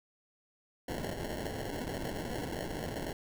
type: noise with sample-and-hold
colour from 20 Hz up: blue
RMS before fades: -38 dBFS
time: 0.88-3.13 s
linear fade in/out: 5 ms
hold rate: 1225 Hz
effects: none